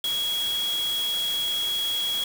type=tone in noise; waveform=sine; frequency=3322 Hz; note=G#7; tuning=in tune; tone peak=-24 dBFS; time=0.04-2.24 s; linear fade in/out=2 ms; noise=white; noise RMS=-35 dBFS; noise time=0.04-2.24 s; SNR=+8 dB; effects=none